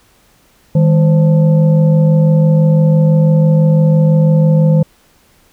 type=tone with frequency modulation; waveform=sine; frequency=157.5 Hz; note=D#3; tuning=21 cents sharp; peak=-6 dBFS; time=0.75-4.83 s; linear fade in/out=5 ms; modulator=361 Hz; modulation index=0.59; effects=pink hiss -51 dBFS RMS until 5.52 s